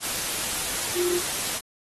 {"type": "tone in noise", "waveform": "sine", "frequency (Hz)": 353.9, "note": "F4", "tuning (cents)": 23, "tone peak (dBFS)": -23, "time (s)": [0.94, 1.21], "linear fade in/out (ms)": 50, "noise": "white", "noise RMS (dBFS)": -28, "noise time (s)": [0, 1.61], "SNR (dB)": 2, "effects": ["AAC 32 kbps"]}